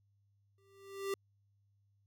square tone with exponential growth, 393.1 Hz, G4, 5 cents sharp, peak -33 dBFS, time 0.58-1.14 s, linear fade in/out 2 ms, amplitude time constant 120 ms, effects added 100 Hz sine -70 dBFS peak until 2.06 s

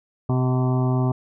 harmonic tone with a mistuned harmonic, 127.8 Hz, C3, 40 cents flat, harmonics 1 / 2 / 3 / 5 / 6 / 7 / 8 / 9, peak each -19 / -25 / -29 / -33 / -35 / -36 / -37 / -38 dBFS, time 0.29-1.12 s, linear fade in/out 5 ms, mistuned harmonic 6, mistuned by -26 cents, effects none

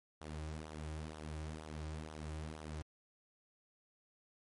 sawtooth tone with flanger, 77.5 Hz, D#2, 6 cents flat, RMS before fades -45 dBFS, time 0.21-2.82 s, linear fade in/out 0 ms, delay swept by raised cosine 0.41 to 4.61 ms, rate 2.1 Hz, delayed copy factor -0.65, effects MP3 48 kbps

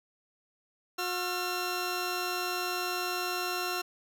15% pulse tone pair together, 360 / 1360 Hz, F#4 / F6, -47 / -46 cents, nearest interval octave + major seventh, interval 2301 cents, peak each -27 dBFS, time 0.98-3.82 s, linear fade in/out 10 ms, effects none

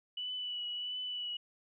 sine tone with vibrato, 2960 Hz, F#7, in tune, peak -36 dBFS, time 0.17-1.37 s, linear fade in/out 5 ms, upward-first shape triangle, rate 1.5 Hz, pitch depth 26 cents each way, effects none

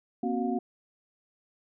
sine tone cluster, 239 / 265.8 / 370.6 / 712 Hz, A#3 / C4 / F#4 / F5, +43 / +27 / +3 / +33 cents, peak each -30 / -32 / -33 / -34 dBFS, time 0.23-0.59 s, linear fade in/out 5 ms, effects none

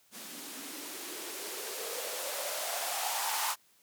violet noise with band-pass filter sweep, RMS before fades -37 dBFS, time 0.11-3.56 s, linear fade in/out 50 ms, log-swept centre 220 to 940 Hz, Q 5.1, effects white hiss -66 dBFS RMS until 3.82 s + high-pass 80 Hz 12 dB/octave

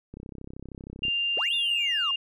click train, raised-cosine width 3 ms, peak -27 dBFS, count 32, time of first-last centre 0.14-1.082 s, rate 32.9 Hz
sine tone with pitch glide, 2794 to 2812 Hz, F7 to F7, 0 to +11 cents, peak -24 dBFS, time 1.03-2.16 s, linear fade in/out 5 ms, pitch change +11 cents, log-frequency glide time 1.34-2.03 s
triangle linear two-way sweep, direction up then down, 329.6 to 3653 to 1044 Hz, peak -29 dBFS, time 1.37-2.11 s, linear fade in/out 2 ms, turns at 1.54 s
effects none

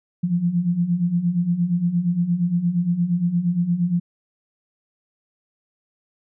sine beating tone pair, 168.4 / 177 Hz, E3 / F3, +37 / +23 cents, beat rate 8.6 Hz, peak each -24 / -19 dBFS, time 0.23-4 s, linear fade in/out 10 ms, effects none

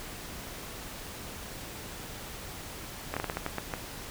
slowing click train, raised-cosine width 0.5 ms, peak -16 dBFS, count 9, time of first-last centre 3.14-3.738 s, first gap 26 ms, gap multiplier 1.29, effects pink hiss -42 dBFS RMS until 4.1 s

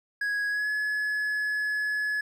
triangle tone with pitch glide, 1661.2 to 1701 Hz, G#6 to G#6, 0 to +41 cents, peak -24 dBFS, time 0.21-2.21 s, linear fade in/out 5 ms, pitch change +41 cents, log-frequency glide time 0.49-0.69 s, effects none

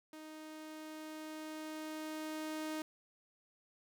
sawtooth tone with level ramp, 311.1 Hz, D#4, in tune, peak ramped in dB -45 to -34 dBFS, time 0.13-2.82 s, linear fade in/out 2 ms, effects none

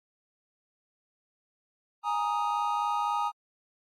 triangle chord, Ab suspended second, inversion none, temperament just, 830.6 / 934.4 / 1245.9 Hz, Ab5 / Bb5 / Eb6, 0 / +4 / +2 cents, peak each -29 dBFS, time 2.03-3.32 s, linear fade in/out 50 ms, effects AAC 64 kbps

